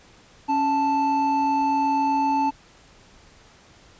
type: tone pair together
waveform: triangle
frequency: 277.2 / 879.5 Hz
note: C#4 / A5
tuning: 0 / -1 cents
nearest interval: octave + minor sixth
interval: 1999 cents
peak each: -23 / -18 dBFS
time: 0.48-2.51 s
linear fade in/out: 20 ms
effects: pink hiss -52 dBFS RMS until 3.99 s + resampled to 16000 Hz